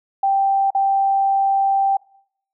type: tone with dropouts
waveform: sine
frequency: 784 Hz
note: G5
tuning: in tune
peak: -14 dBFS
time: 0.23-1.97 s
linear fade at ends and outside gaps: 5 ms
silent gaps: 0.705-0.748 s
effects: noise-tail reverb RT60 0.7 s tail -24 dB re dry